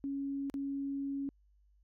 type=tone with dropouts; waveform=sine; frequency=277.2 Hz; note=C#4; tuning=in tune; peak=-34 dBFS; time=0.04-1.29 s; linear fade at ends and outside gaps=0 ms; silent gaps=0.499-0.541 s; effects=added 50 Hz sine -64 dBFS peak until 1.83 s